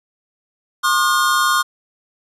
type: tone cluster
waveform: square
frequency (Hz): 1071 / 1210 / 1432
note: C6 / D#6 / F6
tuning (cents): +40 / -49 / +43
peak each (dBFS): -19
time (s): 0.83-1.63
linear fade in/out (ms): 20
effects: resampled to 32000 Hz